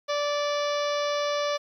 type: harmonic tone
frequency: 583 Hz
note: D5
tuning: 13 cents flat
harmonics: 1 / 2 / 3 / 4 / 5 / 6 / 7 / 8 / 9 / 10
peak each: -26 / -31 / -38 / -39 / -41 / -38 / -42 / -43 / -42 / -44 dBFS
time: 0.08-1.58 s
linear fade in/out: 20 ms
effects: 10-bit